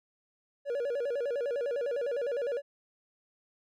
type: tone with vibrato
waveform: triangle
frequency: 520 Hz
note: C5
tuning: 11 cents flat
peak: -27 dBFS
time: 0.65-2.62 s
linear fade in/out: 50 ms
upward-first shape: square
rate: 9.9 Hz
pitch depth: 150 cents each way
effects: MP3 96 kbps